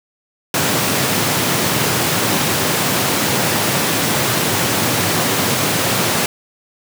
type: high-pass noise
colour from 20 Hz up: pink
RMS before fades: -17 dBFS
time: 0.54-6.26 s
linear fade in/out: 2 ms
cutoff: 100 Hz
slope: 48 dB/octave
effects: none